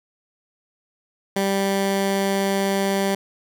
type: tone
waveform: 15% pulse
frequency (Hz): 196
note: G3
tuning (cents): 0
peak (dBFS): -13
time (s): 1.36-3.15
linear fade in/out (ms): 5
effects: none